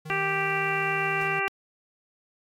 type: tone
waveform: square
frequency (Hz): 155.56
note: D#3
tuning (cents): 0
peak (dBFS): -37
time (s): 0.05-1.4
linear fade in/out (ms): 10
type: harmonic tone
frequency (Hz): 392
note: G4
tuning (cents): 0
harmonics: 1 / 2 / 3 / 4 / 5 / 6 / 7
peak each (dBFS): -32 / -32 / -32 / -32 / -32 / -32 / -32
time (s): 0.1-1.48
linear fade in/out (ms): 0
type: noise with exponential decay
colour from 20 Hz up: pink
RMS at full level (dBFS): -45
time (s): 1.21-1.38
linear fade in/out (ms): 1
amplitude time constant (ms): 35
effects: AAC 64 kbps